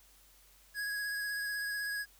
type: tone with vibrato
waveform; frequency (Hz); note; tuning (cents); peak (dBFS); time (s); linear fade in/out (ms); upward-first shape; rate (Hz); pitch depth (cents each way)
square; 1661.2; G#6; 0; -35; 0.74-2.06; 50; sine; 16; 16
effects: added 46 Hz sine -65 dBFS peak until 2.19 s + white hiss -63 dBFS RMS until 2.19 s